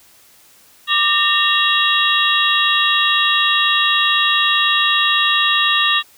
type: tone cluster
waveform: sine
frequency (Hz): 1183 / 1828 / 2774 / 3347 / 3809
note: D6 / A#6 / F7 / G#7 / A#7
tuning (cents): +12 / -34 / -12 / +13 / +37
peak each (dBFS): -19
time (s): 0.87-6.03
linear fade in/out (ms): 50
effects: white hiss -49 dBFS RMS until 6.17 s